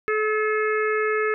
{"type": "harmonic tone", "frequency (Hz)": 430, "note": "A4", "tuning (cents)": -40, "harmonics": [1, 3, 4, 5, 6], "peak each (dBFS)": [-22, -27, -28, -30, -38], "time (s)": [0.08, 1.34], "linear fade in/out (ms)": 0, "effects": []}